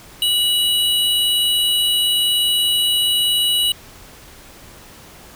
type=tone pair together; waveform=square; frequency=2929 / 3910 Hz; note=F#7 / B7; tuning=-18 / -18 cents; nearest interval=perfect fourth; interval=500 cents; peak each=-16 / -23 dBFS; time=0.22-3.72 s; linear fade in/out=2 ms; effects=pink hiss -42 dBFS RMS until 5.35 s